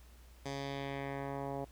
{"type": "tone with low-pass filter sweep", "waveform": "10% pulse", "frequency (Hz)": 138.59, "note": "C#3", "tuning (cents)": 0, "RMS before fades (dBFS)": -40, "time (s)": [0.45, 1.65], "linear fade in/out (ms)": 10, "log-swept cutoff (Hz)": [6400, 730], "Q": 1.5, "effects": ["added 60 Hz sine -55 dBFS peak until 1.71 s", "pink hiss -64 dBFS RMS until 1.71 s"]}